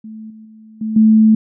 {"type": "tone with level steps", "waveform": "sine", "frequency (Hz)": 218.6, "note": "A3", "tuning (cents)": -11, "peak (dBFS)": [-29, -35, -38, -18, -6], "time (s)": [0.04, 1.35], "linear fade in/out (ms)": 5, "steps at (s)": [0.3, 0.45, 0.81, 0.96], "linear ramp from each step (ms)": 5, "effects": []}